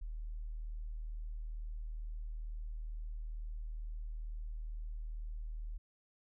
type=tone; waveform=sine; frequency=38.89 Hz; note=D#1; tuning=in tune; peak=-39 dBFS; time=0.01-5.78 s; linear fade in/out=10 ms; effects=none